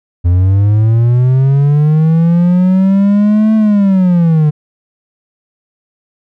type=linear two-way sweep; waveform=triangle; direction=up then down; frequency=85.5 to 220 to 147.7 Hz; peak=-4 dBFS; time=0.24-4.51 s; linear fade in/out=20 ms; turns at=3.55 s; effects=none